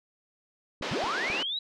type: clicks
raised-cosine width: 3 ms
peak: -28 dBFS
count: 3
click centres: 0.812 / 1.041 / 1.301 s
type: band-pass noise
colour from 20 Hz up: pink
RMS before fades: -34 dBFS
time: 0.82-1.43 s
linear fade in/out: 5 ms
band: 260 to 5100 Hz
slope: 24 dB/octave
type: linear sweep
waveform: sine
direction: up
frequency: 78.3 to 3962 Hz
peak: -29 dBFS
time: 0.91-1.59 s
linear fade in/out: 5 ms
effects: none